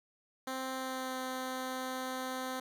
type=tone with pitch glide; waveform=10% pulse; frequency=261.6 to 258.3 Hz; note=C4 to C4; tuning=0 to -22 cents; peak=-28 dBFS; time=0.47-2.6 s; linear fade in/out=5 ms; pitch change=-22 cents; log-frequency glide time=0.76-1.19 s; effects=none